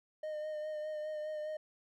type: tone with vibrato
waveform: triangle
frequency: 612 Hz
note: D#5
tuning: 29 cents flat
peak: -35 dBFS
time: 0.23-1.57 s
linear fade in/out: 5 ms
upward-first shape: sine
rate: 4.9 Hz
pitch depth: 23 cents each way
effects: none